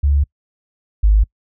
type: tone pair in turn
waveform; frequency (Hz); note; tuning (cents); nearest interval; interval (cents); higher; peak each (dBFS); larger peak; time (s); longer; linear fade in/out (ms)
sine; 71.2 / 51.72; C#2 / G#1; +47 / -6; tritone; 553; first; -11 / -8; second; 0.03-0.24 / 1.03-1.24; neither; 10
effects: noise-tail reverb RT60 0.1 s tail -26 dB re dry